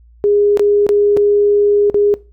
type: tone with dropouts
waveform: sine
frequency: 410.5 Hz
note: G#4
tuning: 20 cents flat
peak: -9 dBFS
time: 0.24-2.14 s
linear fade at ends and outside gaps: 0 ms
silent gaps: 0.573-0.595 / 0.866-0.891 / 1.167-1.172 / 1.899-1.944 s
effects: noise-tail reverb RT60 0.3 s tail -21 dB re dry + added 58 Hz sine -42 dBFS peak until 2.32 s